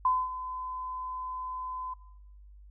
sine tone with ADSR envelope, 1018 Hz, C6, 48 cents flat, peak -21 dBFS, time 0.05-1.94 s, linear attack 3 ms, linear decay 230 ms, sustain -13 dB, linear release 8 ms, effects noise-tail reverb RT60 1.0 s tail -20 dB re dry + added 50 Hz sine -49 dBFS peak until 2.7 s

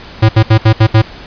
square tone bursts at uneven times, 110 Hz, A2, in tune, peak -4 dBFS, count 6, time 0.22-0.29 / 0.36-0.43 / 0.5-0.58 / 0.65-0.73 / 0.8-0.87 / 0.94-1.02 s, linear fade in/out 10 ms, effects pink hiss -32 dBFS RMS until 1.26 s + resampled to 11025 Hz

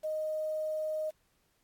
sine tone with quantisation, 621 Hz, D#5, 3 cents flat, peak -31 dBFS, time 0.03-1.11 s, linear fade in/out 20 ms, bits 9, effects pink hiss -73 dBFS RMS until 1.63 s + AAC 64 kbps

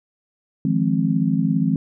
sine chord, F minor seventh, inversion third, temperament just, 157.15 / 174.61 / 209.5 / 261.9 Hz, Eb3 / F3 / Ab3 / C4, +18 / 0 / +15 / +2 cents, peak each -22 dBFS, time 0.65-1.76 s, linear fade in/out 2 ms, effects none

